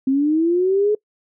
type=linear sweep; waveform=sine; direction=up; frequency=260.8 to 427.6 Hz; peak=-14 dBFS; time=0.07-0.95 s; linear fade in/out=5 ms; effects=noise-tail reverb RT60 0.1 s tail -24 dB re dry